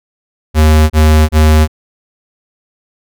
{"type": "tone bursts", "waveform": "square", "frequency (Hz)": 77.5, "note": "D#2", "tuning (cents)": -6, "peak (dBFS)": -5, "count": 3, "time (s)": [0.54, 1.678], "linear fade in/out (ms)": 50, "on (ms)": 360, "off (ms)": 29, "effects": []}